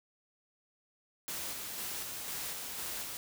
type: noise with tremolo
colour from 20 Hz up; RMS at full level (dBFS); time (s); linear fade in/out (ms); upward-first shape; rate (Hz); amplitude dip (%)
white; -39; 1.28-3.17; 0; square; 2; 25
effects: none